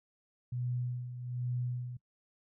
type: tone with tremolo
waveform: sine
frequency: 123.47 Hz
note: B2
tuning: in tune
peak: -31 dBFS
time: 0.52-1.97 s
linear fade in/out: 5 ms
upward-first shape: sine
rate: 1.2 Hz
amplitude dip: 65%
effects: noise-tail reverb RT60 0.1 s tail -21 dB re dry